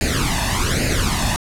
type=noise with flanger; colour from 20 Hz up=pink; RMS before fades=-19 dBFS; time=0.01-1.36 s; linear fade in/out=0 ms; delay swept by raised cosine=0.43 to 1.14 ms; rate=1.2 Hz; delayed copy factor=+0.75; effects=low-pass 10000 Hz 12 dB/octave